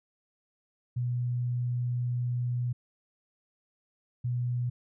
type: tone bursts at uneven times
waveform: sine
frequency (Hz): 122.5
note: B2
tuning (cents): -14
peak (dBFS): -27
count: 2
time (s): 0.96-2.73 / 4.24-4.7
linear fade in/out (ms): 10
effects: none